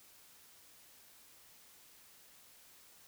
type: silence
effects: white hiss -61 dBFS RMS until 3.07 s